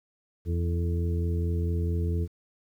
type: harmonic tone with a mistuned harmonic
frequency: 84.5 Hz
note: E2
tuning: 43 cents sharp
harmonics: 1 / 2 / 3 / 4 / 5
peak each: -25 / -34 / -41 / -38 / -38 dBFS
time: 0.45-2.28 s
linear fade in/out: 50 ms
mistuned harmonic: 5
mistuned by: +45 cents
effects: 10-bit